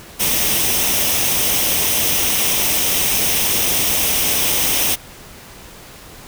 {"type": "noise with comb filter", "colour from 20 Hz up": "white", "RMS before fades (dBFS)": -17, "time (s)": [0.19, 4.96], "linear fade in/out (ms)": 20, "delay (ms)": 0.34, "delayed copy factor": 0.5, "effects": ["pink hiss -39 dBFS RMS until 6.27 s"]}